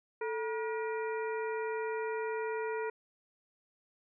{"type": "harmonic tone with a mistuned harmonic", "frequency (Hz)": 477.7, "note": "A#4", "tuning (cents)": 42, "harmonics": [1, 2, 3, 4, 5], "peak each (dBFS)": [-34, -40, -44, -46, -48], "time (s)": [0.21, 2.9], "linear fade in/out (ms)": 5, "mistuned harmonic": 1, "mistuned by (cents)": -140, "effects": []}